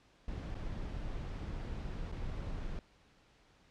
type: noise with dropouts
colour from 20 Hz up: brown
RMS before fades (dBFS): -40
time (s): 0.28-2.79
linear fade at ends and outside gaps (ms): 1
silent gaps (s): 0.544-0.552 / 2.116-2.124
effects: pink hiss -66 dBFS RMS until 3.7 s + low-pass 5000 Hz 12 dB/octave